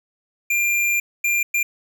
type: tone bursts at uneven times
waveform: square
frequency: 2390 Hz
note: D7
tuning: 30 cents sharp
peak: -18 dBFS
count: 3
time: 0.5-1 / 1.24-1.43 / 1.54-1.63 s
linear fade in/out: 5 ms
effects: 9-bit